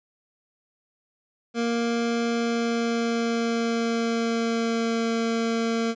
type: tone with pitch glide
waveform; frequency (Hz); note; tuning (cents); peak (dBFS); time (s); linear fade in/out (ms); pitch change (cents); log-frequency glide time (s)
25% pulse; 233.5 to 228.7; A#3 to A#3; +3 to -33; -19; 1.54-5.95; 50; -36; 2.3-5.09
effects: resampled to 16000 Hz + 10-bit